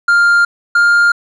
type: tone pair in turn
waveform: triangle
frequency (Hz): 1400 / 1405.3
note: F6 / F6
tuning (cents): +4 / +10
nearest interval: unison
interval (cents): 6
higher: second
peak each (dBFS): -5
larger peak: neither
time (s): 0.08-0.45 / 0.75-1.12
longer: neither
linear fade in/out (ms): 5
effects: resampled to 24000 Hz